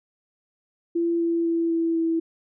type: tone with pitch steps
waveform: sine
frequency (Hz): 338.5 / 336 / 333.5 / 331 / 328.5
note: E4 / E4 / E4 / E4 / E4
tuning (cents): +46 / +33 / +20 / +7 / -6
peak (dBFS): -20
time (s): 0.95-2.2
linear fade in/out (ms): 10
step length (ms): 250
effects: none